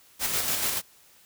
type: noise with tremolo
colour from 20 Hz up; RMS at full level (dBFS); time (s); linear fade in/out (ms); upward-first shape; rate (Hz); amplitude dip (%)
white; -26; 0.19-0.82; 50; square; 6.9; 35
effects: white hiss -57 dBFS RMS until 1.25 s